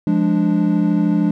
triangle chord, D diminished, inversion first, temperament equal, 174.61 / 207.7 / 293.7 Hz, F3 / Ab3 / D4, 0 / 0 / 0 cents, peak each -16 dBFS, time 0.07-1.31 s, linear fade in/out 2 ms, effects none

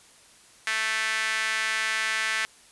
sawtooth tone with high-pass filter, 220 Hz, A3, in tune, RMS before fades -27 dBFS, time 0.67-2.45 s, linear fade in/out 0 ms, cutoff 1800 Hz, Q 2.8, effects white hiss -54 dBFS RMS until 2.71 s + resampled to 24000 Hz

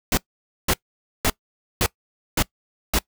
pink noise bursts, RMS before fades -19 dBFS, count 6, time 0.12-2.988 s, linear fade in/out 2 ms, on 53 ms, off 510 ms, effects noise-tail reverb RT60 0.1 s tail -22 dB re dry

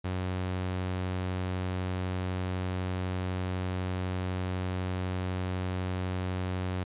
sawtooth tone, 92 Hz, F#2, 9 cents flat, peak -26 dBFS, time 0.04-6.84 s, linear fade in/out 10 ms, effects resampled to 8000 Hz

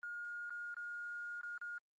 triangle tone with dropouts, 1426 Hz, F6, 36 cents sharp, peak -38 dBFS, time 0.03-1.78 s, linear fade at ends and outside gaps 1 ms, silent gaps 0.496-0.505 / 0.743-0.767 / 1.412-1.432 / 1.578-1.614 s, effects tanh soft clip ceiling -40 dBFS + Opus 24 kbps

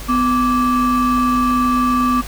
triangle ring-modulated tone, 709 Hz, F5, 26 cents sharp, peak -8 dBFS, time 0.08-2.22 s, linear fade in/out 20 ms, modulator 458 Hz, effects added 50 Hz sine -29 dBFS peak until 2.27 s + pink hiss -33 dBFS RMS until 2.27 s

